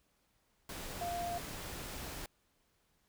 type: tone in noise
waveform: sine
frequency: 696 Hz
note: F5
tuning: 6 cents flat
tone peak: -36 dBFS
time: 1.01-1.38 s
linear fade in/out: 2 ms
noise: pink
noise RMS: -44 dBFS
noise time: 0.69-2.26 s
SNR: +5 dB
effects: pink hiss -75 dBFS RMS until 3.08 s